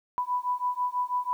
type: beating tone pair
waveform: sine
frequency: 987.8 / 993.9 Hz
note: B5 / B5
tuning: 0 / +11 cents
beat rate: 6.1 Hz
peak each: -29 dBFS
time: 0.18-1.33 s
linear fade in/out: 0 ms
effects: 10-bit